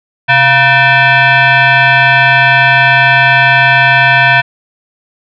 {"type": "tone with frequency modulation", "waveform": "sine", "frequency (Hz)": 130.6, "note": "C3", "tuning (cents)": -3, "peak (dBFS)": -4, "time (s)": [0.28, 4.42], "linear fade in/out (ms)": 20, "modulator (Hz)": 827, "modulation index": 3, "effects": []}